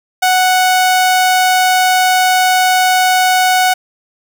sawtooth tone, 740 Hz, F#5, in tune, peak -5 dBFS, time 0.22-3.74 s, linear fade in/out 10 ms, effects none

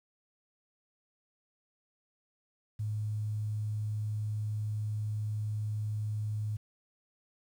sine tone with quantisation, 106.4 Hz, G#2, 42 cents sharp, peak -31 dBFS, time 2.79-6.57 s, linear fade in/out 10 ms, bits 10, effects none

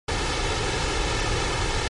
pink noise with comb filter, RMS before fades -24 dBFS, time 0.08-1.88 s, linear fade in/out 5 ms, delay 2.3 ms, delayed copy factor +0.6, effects low-pass 6000 Hz 12 dB/octave + MP3 48 kbps

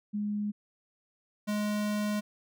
sine / square tone pair in turn, 207.7 / 209.1 Hz, G#3 / G#3, 0 / +12 cents, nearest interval unison, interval 12 cents, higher second, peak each -29 / -29 dBFS, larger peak neither, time 0.13-0.52 / 1.47-2.21 s, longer second, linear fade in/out 20 ms, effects none

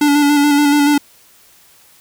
square tone with vibrato, 290 Hz, D4, 22 cents flat, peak -10 dBFS, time 0.01-0.98 s, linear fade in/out 5 ms, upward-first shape square, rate 7 Hz, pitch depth 24 cents each way, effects white hiss -48 dBFS RMS until 2 s

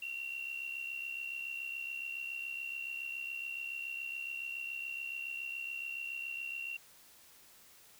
sine tone with amplitude modulation, 2744 Hz, F7, 31 cents flat, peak -35 dBFS, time 0.02-6.77 s, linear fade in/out 5 ms, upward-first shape sine, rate 67.1 Hz, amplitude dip 65%, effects white hiss -60 dBFS RMS until 7.99 s

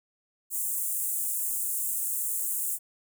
pink high-pass noise, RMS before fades -30 dBFS, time 0.5-2.79 s, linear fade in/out 50 ms, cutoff 7700 Hz, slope 48 dB/octave, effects none

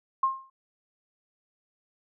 sine tone with exponential decay, 1065 Hz, C6, 30 cents sharp, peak -18 dBFS, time 0.23-0.5 s, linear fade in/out 5 ms, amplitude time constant 57 ms, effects none

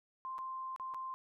sine tone with dropouts, 1046.5 Hz, C6, in tune, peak -39 dBFS, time 0.25-1.14 s, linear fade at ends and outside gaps 0 ms, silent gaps 0.382-0.388 / 0.762-0.798 / 0.939-0.945 s, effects none

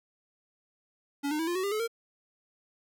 square tone with pitch steps, 283.3 / 303.6 / 325.4 / 348.8 / 373.8 / 400.6 / 429.4 / 460.2 Hz, C#4 / D#4 / E4 / F4 / F#4 / G4 / A4 / A#4, +38 / -42 / -22 / -2 / +18 / +38 / -42 / -22 cents, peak -29 dBFS, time 1.23-1.878 s, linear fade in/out 20 ms, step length 81 ms, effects none

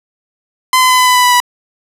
sawtooth tone with pitch steps, 1026 / 1019.5 / 1013 / 1006.6 / 1000.3 / 993.9 / 987.6 / 981.4 Hz, C6 / C6 / B5 / B5 / B5 / B5 / B5 / B5, -34 / -45 / +44 / +33 / +22 / +11 / 0 / -11 cents, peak -3 dBFS, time 0.73-1.402 s, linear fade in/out 2 ms, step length 84 ms, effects resampled to 32000 Hz + 7-bit

